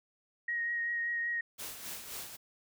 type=tone with vibrato; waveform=sine; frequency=1880 Hz; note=A#6; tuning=14 cents sharp; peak=-31 dBFS; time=0.48-1.41 s; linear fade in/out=5 ms; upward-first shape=triangle; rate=5.2 Hz; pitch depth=19 cents each way
type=noise with tremolo; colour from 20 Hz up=white; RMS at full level=-41 dBFS; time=1.58-2.37 s; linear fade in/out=20 ms; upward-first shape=sine; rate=3.8 Hz; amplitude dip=55%
effects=none